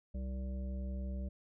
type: harmonic tone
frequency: 64.7 Hz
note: C2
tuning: 19 cents flat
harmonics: 1 / 3 / 5 / 7 / 9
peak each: -37 / -44 / -57 / -60 / -53 dBFS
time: 0.14-1.29 s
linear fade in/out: 10 ms
effects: none